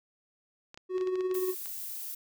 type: clicks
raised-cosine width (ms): 0.2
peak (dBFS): -29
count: 10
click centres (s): 0.744 / 0.775 / 0.981 / 1.011 / 1.073 / 1.156 / 1.208 / 1.313 / 1.352 / 1.658
type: tone with tremolo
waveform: triangle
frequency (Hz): 370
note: F#4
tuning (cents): 0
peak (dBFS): -24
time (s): 0.89-1.55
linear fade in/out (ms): 50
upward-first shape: sine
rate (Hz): 17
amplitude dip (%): 45
type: noise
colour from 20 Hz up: violet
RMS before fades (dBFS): -39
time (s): 1.34-2.15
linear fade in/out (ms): 5
effects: none